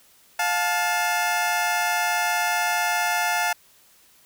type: tone pair together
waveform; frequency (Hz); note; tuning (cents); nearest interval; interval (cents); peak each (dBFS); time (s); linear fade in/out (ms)
20% pulse; 708 / 872.8; F5 / A5; +23 / -14; major third; 363; -19; 0.39-3.53; 5
effects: white hiss -56 dBFS RMS until 4.25 s